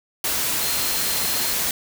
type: tone in noise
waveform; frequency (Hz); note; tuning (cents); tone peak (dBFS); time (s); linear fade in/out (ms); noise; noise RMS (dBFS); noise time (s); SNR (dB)
sine; 4186; C8; 0; -31; 0.61-1.53; 2; white; -23; 0.24-1.71; -11
effects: none